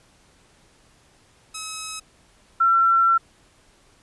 5% pulse / sine tone pair in turn, 1282 / 1352.9 Hz, E6 / E6, -49 / +45 cents, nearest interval minor second, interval 94 cents, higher second, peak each -18 / -14 dBFS, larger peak second, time 1.54-2 / 2.6-3.18 s, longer second, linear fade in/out 10 ms, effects pink hiss -57 dBFS RMS until 4.02 s + resampled to 24000 Hz

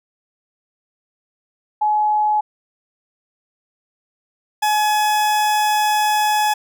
sine / 40% pulse tone pair in turn, 847 / 847 Hz, G#5 / G#5, +34 / +34 cents, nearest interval unison, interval 0 cents, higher neither, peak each -14 dBFS, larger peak neither, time 1.81-2.41 / 4.62-6.54 s, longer second, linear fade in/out 10 ms, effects none

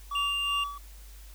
triangle tone with tremolo, 1144 Hz, D6, 46 cents flat, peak -27 dBFS, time 0.11-0.78 s, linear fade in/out 5 ms, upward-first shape sine, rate 2.7 Hz, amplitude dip 70%
triangle tone, 2794 Hz, F7, in tune, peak -26 dBFS, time 0.15-0.64 s, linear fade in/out 5 ms
effects added 50 Hz sine -45 dBFS peak until 1.34 s + white hiss -55 dBFS RMS until 1.34 s

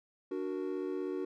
triangle chord, D augmented, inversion none, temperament equal, 293.7 / 370 / 466.2 Hz, D4 / F#4 / A#4, 0 / 0 / 0 cents, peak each -37 / -34 / -40 dBFS, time 0.31-1.25 s, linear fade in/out 5 ms, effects none

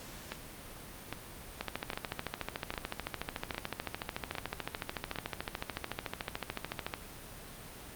two click trains, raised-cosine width 0.3 ms, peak -18 / -20 dBFS, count 74 / 7, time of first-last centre 1.61-6.938 / 0.32-5.159 s, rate 13.7 / 1.24 Hz, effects pink hiss -48 dBFS RMS until 7.95 s + Opus 48 kbps

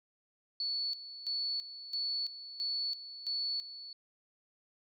sine tone with tremolo, 4435 Hz, C#8, in tune, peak -32 dBFS, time 0.6-3.93 s, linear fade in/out 2 ms, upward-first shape square, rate 1.5 Hz, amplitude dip 75%, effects none

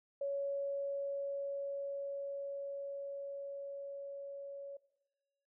sine tone with level ramp, 559 Hz, C#5, 14 cents sharp, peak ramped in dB -34 to -44 dBFS, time 0.21-4.77 s, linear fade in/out 5 ms, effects noise-tail reverb RT60 1.0 s tail -19 dB re dry

